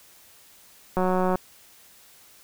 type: click train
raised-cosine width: 1 ms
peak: -11 dBFS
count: 72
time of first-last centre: 0.97-1.356 s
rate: 184 Hz
effects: white hiss -53 dBFS RMS until 2.43 s